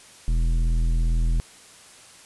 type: tone with tanh clipping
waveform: sine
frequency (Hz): 41.2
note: E1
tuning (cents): 0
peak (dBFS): -20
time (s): 0.28-1.4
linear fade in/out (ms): 0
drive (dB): 11
effects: white hiss -48 dBFS RMS until 2.25 s + resampled to 24000 Hz

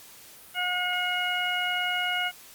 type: harmonic tone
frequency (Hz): 722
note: F#5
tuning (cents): -43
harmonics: 1 / 2 / 3 / 4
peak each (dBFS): -32 / -30 / -31 / -30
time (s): 0.54-2.32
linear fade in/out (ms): 50
effects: white hiss -49 dBFS RMS until 2.54 s + Opus 48 kbps

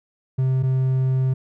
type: tone pair in turn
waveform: triangle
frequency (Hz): 130.81 / 130.81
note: C3 / C3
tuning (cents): 0 / 0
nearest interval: unison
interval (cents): 0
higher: neither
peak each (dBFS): -15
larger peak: neither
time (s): 0.38-0.63 / 0.63-1.34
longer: second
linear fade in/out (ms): 10
effects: none

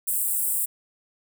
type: high-pass noise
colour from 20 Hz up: pink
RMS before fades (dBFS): -25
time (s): 0.07-0.66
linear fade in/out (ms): 10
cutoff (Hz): 7900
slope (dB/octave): 96
effects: none

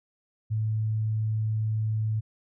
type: tone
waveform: sine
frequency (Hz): 109.1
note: A2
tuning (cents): -14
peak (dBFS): -24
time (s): 0.5-2.21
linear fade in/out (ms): 20
effects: none

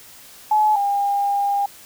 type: tone pair in turn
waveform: sine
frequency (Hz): 853 / 805.1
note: G#5 / G5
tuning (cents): +46 / +46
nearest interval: minor second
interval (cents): 100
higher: first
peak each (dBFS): -13 / -17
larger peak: first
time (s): 0.51-0.76 / 0.76-1.66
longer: second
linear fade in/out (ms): 5
effects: white hiss -44 dBFS RMS until 1.85 s

